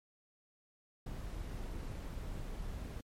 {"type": "noise", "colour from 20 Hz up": "brown", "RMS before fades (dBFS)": -42, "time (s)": [1.06, 3.01], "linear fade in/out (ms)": 5, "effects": ["MP3 64 kbps"]}